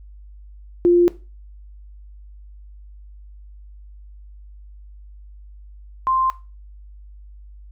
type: tone pair in turn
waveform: sine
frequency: 349.3 / 1046.7 Hz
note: F4 / C6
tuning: 0 / 0 cents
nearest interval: octave + perfect fifth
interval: 1900 cents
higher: second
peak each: -10 / -16 dBFS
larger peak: first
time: 0.85-1.08 / 6.07-6.3 s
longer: neither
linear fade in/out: 0 ms
effects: noise-tail reverb RT60 0.3 s tail -17 dB re dry + added 50 Hz sine -39 dBFS peak until 7.71 s